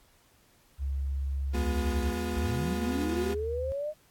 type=tone; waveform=sine; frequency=68.5 Hz; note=C#2; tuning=20 cents flat; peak=-28 dBFS; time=0.78-2.15 s; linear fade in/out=50 ms
type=chord; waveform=35% pulse; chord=F diminished; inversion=first; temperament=equal with one note detuned; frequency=207.7 / 246.9 / 357.8 Hz; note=Ab3 / Cb4 / F4; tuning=0 / 0 / +42 cents; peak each=-34 dBFS; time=1.53-3.35 s; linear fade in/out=20 ms
type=tone with pitch glide; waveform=sine; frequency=79.2 to 74.97 Hz; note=D#2 to D2; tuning=+31 to +36 cents; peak=-34 dBFS; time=1.56-3.72 s; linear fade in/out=0 ms; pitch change=-95 cents; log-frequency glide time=1.99-3.47 s
type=linear sweep; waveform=sine; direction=up; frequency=46.25 to 622.3 Hz; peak=-30 dBFS; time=2.33-3.94 s; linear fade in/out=50 ms
effects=pink hiss -63 dBFS RMS until 4.1 s + AAC 64 kbps